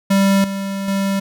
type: tone with level steps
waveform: square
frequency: 196 Hz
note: G3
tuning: in tune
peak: -12 / -22 / -17 dBFS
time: 0.1-1.2 s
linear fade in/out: 10 ms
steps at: 0.44 / 0.88 s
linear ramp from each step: 2 ms
effects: none